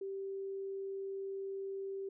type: tone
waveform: sine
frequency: 389.9 Hz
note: G4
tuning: 9 cents flat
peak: -38 dBFS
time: 0.01-2.09 s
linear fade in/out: 5 ms
effects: none